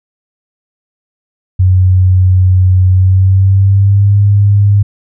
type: tone with pitch glide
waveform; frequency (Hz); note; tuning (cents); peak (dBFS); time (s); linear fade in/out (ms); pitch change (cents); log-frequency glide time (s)
sine; 92.5 to 101.46; F#2 to G#2; 0 to -40; -4; 1.59-4.83; 10; +160; 2.89-4.17
effects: none